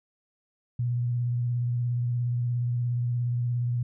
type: tone with vibrato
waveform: sine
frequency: 121.2 Hz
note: B2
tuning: 32 cents flat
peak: -24 dBFS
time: 0.79-3.83 s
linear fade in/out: 5 ms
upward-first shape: sine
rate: 17 Hz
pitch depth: 26 cents each way
effects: none